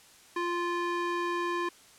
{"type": "tone with band-pass filter", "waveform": "square", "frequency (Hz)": 347.9, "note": "F4", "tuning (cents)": -7, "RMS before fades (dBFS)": -31, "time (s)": [0.36, 1.69], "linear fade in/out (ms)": 5, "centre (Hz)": 1200, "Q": 0.88, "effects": ["white hiss -56 dBFS RMS until 1.98 s", "low-pass 10000 Hz 12 dB/octave"]}